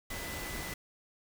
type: tone in noise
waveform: sine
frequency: 2000 Hz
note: B6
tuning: 21 cents sharp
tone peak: -44 dBFS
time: 0.1-0.74 s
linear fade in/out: 5 ms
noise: pink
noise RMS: -40 dBFS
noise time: 0.1-0.74 s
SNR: -7 dB
effects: none